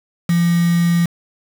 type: tone with quantisation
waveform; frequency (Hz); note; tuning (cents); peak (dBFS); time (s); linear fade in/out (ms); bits
sine; 171.2; F3; -34; -12; 0.29-1.06; 5; 4
effects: none